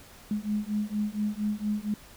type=beating tone pair; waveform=sine; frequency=207.7 / 212 Hz; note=G#3 / G#3; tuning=0 / +36 cents; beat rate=4.3 Hz; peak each=-30 dBFS; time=0.31-1.94 s; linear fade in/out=2 ms; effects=pink hiss -51 dBFS RMS until 2.16 s